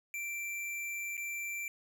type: tone with dropouts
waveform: square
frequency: 2349 Hz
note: D7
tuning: in tune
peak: -37 dBFS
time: 0.14-1.68 s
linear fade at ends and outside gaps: 1 ms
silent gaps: 1.169-1.177 s
effects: none